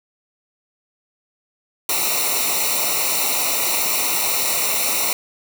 white noise with comb filter, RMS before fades -20 dBFS, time 1.89-5.13 s, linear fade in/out 2 ms, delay 0.61 ms, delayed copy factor -0.9, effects none

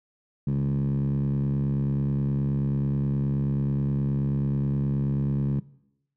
10% pulse tone with band-pass filter, 69.4 Hz, C#2, 3 cents sharp, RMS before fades -25 dBFS, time 0.47-5.6 s, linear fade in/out 5 ms, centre 160 Hz, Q 5.4, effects noise-tail reverb RT60 0.8 s tail -20 dB re dry

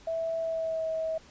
sine tone with pitch glide, 656 to 642.5 Hz, E5 to E5, -9 to -45 cents, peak -28 dBFS, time 0.07-1.18 s, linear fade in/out 5 ms, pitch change -36 cents, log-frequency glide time 0.38-0.88 s, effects pink hiss -55 dBFS RMS until 1.3 s + resampled to 16000 Hz

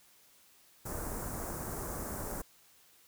pink band-stop noise, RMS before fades -39 dBFS, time 0.85-2.42 s, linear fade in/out 10 ms, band 1500 to 6900 Hz, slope 24 dB/octave, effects white hiss -63 dBFS RMS until 3.07 s

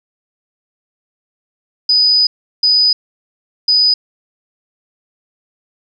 sine tone bursts at uneven times, 4978 Hz, D#8, in tune, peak -8 dBFS, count 3, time 1.89-2.27 / 2.63-2.93 / 3.68-3.94 s, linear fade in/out 5 ms, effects none

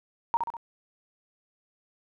sine tone with echo, 932.3 Hz, A#5, in tune, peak -20 dBFS, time 0.34-0.37 s, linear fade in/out 0 ms, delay 66 ms, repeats 3, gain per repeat -5 dB, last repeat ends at 0.568 s, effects none

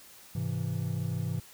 triangle chord, Ab augmented, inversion none, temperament equal, 103.83 / 130.81 / 164.81 Hz, Ab2 / C3 / E3, 0 / 0 / 0 cents, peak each -32 dBFS, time 0.35-1.4 s, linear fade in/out 5 ms, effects white hiss -53 dBFS RMS until 1.53 s

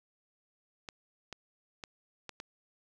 clicks, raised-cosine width 0.2 ms, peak -24 dBFS, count 5, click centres 0.888 / 1.327 / 1.838 / 2.293 / 2.401 s, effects none

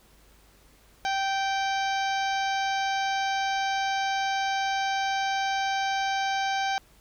harmonic tone with a mistuned harmonic, 780 Hz, G5, 9 cents flat, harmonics 1 / 2 / 3 / 4 / 5 / 6 / 7 / 8, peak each -26 / -32 / -36 / -38 / -40 / -42 / -43 / -44 dBFS, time 1.05-6.78 s, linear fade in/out 0 ms, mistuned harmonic 5, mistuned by -23 cents, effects added 50 Hz sine -59 dBFS peak until 7 s + pink hiss -59 dBFS RMS until 7 s

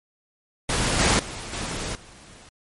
pink noise with level steps, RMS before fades -23 / -19 / -35 / -30 / -47 dBFS, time 0.69-2.49 s, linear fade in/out 2 ms, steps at 0.99 / 1.19 / 1.53 / 1.95 s, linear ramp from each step 2 ms, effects MP3 48 kbps

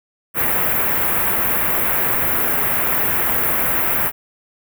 white band-stop noise, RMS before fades -18 dBFS, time 0.34-4.12 s, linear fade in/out 50 ms, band 2200 to 13000 Hz, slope 24 dB/octave, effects none

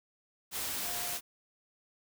sine tone in noise, 706 Hz, F5, 19 cents sharp, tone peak -45 dBFS, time 0.81-1.19 s, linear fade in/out 50 ms, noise white, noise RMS -36 dBFS, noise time 0.51-1.21 s, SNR -12 dB, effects none

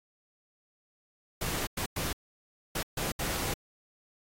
pink noise bursts at uneven times, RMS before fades -33 dBFS, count 6, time 1.41-1.67 / 1.77-1.86 / 1.96-2.13 / 2.75-2.83 / 2.97-3.12 / 3.19-3.54 s, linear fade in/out 5 ms, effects AAC 48 kbps

